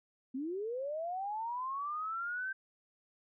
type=linear sweep; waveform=sine; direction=up; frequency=248.1 to 1568 Hz; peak=-35 dBFS; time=0.34-2.53 s; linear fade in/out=10 ms; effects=none